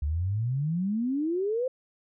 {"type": "exponential sweep", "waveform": "sine", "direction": "up", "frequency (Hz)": [69.7, 528], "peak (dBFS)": -25, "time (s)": [0.02, 1.68], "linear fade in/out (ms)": 5, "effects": []}